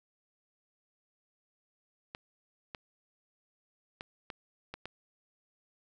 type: clicks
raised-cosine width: 0.3 ms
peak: -24 dBFS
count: 6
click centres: 2.149 / 2.748 / 4.009 / 4.302 / 4.74 / 4.856 s
effects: none